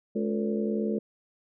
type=harmonic tone with a mistuned harmonic; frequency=71 Hz; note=C#2; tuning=42 cents sharp; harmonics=3 / 4 / 5 / 6 / 7 / 8; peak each=-28 / -41 / -33 / -32 / -39 / -39 dBFS; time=0.15-0.99 s; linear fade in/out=10 ms; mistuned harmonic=6; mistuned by=+86 cents; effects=none